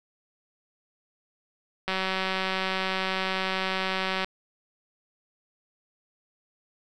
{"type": "click train", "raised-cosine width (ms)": 0.3, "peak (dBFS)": -12, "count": 448, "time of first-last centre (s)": [1.88, 4.245], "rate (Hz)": 189, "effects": []}